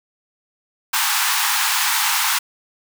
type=high-pass noise; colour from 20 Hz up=pink; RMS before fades=-19 dBFS; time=0.93-2.39 s; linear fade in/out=10 ms; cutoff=810 Hz; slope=96 dB/octave; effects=none